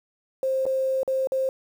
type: tone with dropouts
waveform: sine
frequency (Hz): 528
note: C5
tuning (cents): +16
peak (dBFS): -21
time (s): 0.43-1.49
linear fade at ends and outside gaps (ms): 1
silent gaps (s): 0.655-0.664 / 1.032-1.077 / 1.272-1.32
effects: 8-bit